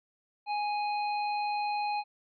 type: harmonic tone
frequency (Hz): 830.6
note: G#5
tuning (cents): 0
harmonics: 1 / 3 / 5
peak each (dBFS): -29 / -39 / -43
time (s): 0.46-2.04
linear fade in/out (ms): 50
effects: none